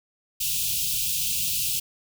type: band-stop noise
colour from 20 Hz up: white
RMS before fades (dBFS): -26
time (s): 0.4-1.8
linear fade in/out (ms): 10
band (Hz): 180 to 2500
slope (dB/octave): 96
effects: none